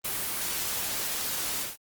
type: noise with ADSR envelope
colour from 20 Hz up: white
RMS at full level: -28 dBFS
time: 0.04-1.77 s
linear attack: 14 ms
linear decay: 14 ms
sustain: -3 dB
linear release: 160 ms
effects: Opus 24 kbps

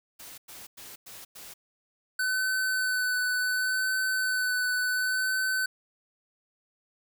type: noise bursts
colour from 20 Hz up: white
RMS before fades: -45 dBFS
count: 5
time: 0.19-1.54 s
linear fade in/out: 10 ms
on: 190 ms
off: 100 ms
type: tone with vibrato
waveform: square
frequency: 1509 Hz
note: F#6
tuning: 34 cents sharp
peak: -26 dBFS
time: 2.19-5.66 s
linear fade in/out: 5 ms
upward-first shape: sine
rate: 0.69 Hz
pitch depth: 15 cents each way
effects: none

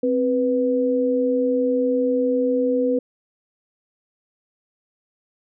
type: tone pair together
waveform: sine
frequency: 261.6 / 493.8 Hz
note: C4 / B4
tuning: 0 / 0 cents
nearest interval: major seventh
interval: 1100 cents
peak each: -21 / -19 dBFS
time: 0.03-2.99 s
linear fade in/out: 5 ms
effects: none

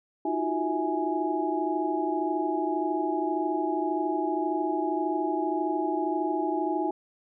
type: tone cluster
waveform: sine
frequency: 314.1 / 347.1 / 368.9 / 654 / 833 Hz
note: D#4 / F4 / F#4 / E5 / G#5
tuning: +16 / -11 / -5 / -14 / +5 cents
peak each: -30 / -31 / -34 / -35 / -30 dBFS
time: 0.25-6.91 s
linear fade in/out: 5 ms
effects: none

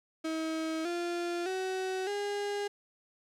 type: tone with pitch steps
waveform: 35% pulse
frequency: 319.8 / 346.7 / 375.9 / 407.6 Hz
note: D#4 / F4 / F#4 / G#4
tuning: +48 / -13 / +27 / -32 cents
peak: -30 dBFS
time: 0.24-2.68 s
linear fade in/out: 10 ms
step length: 610 ms
effects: low-pass 8000 Hz 12 dB/octave + 11-bit

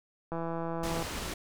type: click train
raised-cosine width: 1 ms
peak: -22 dBFS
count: 118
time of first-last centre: 0.32-1.025 s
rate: 166 Hz
type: low-pass noise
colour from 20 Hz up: pink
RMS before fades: -37 dBFS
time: 0.83-1.34 s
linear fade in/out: 5 ms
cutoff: 9800 Hz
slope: 12 dB/octave
effects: none

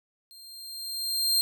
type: tone with level ramp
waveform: sawtooth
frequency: 4186 Hz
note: C8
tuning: in tune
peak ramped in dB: -45 to -17 dBFS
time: 0.31-1.41 s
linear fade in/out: 0 ms
effects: none

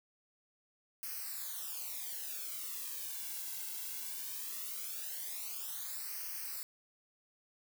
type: noise with flanger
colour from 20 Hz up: blue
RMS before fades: -42 dBFS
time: 1.03-6.63 s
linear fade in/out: 0 ms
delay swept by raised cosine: 0.27 to 1.67 ms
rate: 0.19 Hz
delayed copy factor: -0.9
effects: none

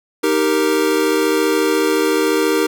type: chord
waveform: square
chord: Eb major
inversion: none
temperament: equal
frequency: 311.1 / 392 / 466.2 Hz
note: Eb4 / G4 / Bb4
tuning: 0 / 0 / 0 cents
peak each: -19 dBFS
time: 0.23-2.67 s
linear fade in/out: 10 ms
effects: none

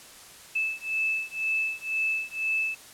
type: beating tone pair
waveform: sine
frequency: 2621 / 2623 Hz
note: E7 / E7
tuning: -11 / -9 cents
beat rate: 2 Hz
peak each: -29 dBFS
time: 0.55-2.75 s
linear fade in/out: 10 ms
effects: white hiss -48 dBFS RMS until 2.93 s + low-pass 11000 Hz 12 dB/octave

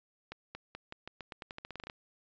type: accelerating click train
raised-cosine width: 0.3 ms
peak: -26 dBFS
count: 17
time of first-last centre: 0.32-1.899 s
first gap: 230 ms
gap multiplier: 0.87
effects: resampled to 16000 Hz

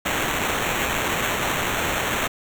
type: noise with sample-and-hold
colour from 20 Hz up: blue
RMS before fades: -24 dBFS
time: 0.05-2.28 s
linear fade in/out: 10 ms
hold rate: 4900 Hz
effects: none

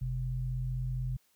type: tone pair together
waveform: sine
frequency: 42.28 / 126.7 Hz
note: E1 / B2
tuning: +45 / +45 cents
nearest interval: octave + perfect fifth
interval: 1900 cents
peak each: -36 / -32 dBFS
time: 0.01-1.17 s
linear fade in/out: 10 ms
effects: white hiss -70 dBFS RMS until 1.35 s

